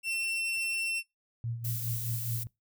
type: tone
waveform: 40% pulse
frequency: 2702 Hz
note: E7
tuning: 42 cents sharp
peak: -29 dBFS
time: 0.03-1.03 s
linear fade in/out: 50 ms
type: tone with tremolo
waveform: sine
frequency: 116.54 Hz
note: A#2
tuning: in tune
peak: -30 dBFS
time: 1.44-2.47 s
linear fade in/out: 0 ms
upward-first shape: sine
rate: 4.8 Hz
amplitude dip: 65%
type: noise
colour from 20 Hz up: violet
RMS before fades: -37 dBFS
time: 1.64-2.44 s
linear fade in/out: 10 ms
effects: noise-tail reverb RT60 0.2 s tail -23 dB re dry